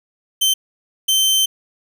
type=tone bursts at uneven times; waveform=sawtooth; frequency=3100 Hz; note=G7; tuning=20 cents flat; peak=-10 dBFS; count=2; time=0.41-0.54 / 1.08-1.46 s; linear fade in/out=10 ms; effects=none